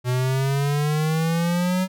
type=exponential sweep; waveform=square; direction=up; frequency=123.47 to 188.2 Hz; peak=-20 dBFS; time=0.04-1.88 s; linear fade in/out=50 ms; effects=none